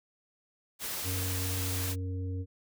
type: noise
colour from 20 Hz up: white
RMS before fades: -36 dBFS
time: 0.79-1.96 s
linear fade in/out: 50 ms
type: harmonic tone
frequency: 92.5 Hz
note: F#2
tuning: in tune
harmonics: 1 / 3 / 5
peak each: -32 / -42 / -46 dBFS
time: 1.03-2.46 s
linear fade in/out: 50 ms
effects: none